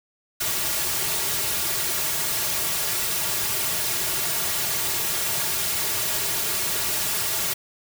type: noise with comb filter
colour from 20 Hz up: white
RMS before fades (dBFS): -25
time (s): 0.4-7.54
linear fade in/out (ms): 10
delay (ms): 3.9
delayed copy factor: -0.75
effects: none